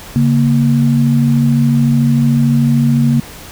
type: tone pair together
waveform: sine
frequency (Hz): 139.9 / 233.5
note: C#3 / A#3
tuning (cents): +16 / +3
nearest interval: major sixth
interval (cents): 887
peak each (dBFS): -11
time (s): 0.16-3.2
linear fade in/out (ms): 0
effects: pink hiss -33 dBFS RMS until 3.51 s